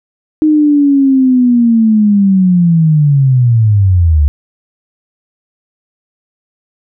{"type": "linear sweep", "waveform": "sine", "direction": "down", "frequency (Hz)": [311.2, 70.1], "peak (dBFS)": -5, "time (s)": [0.42, 4.28], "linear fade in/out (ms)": 0, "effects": []}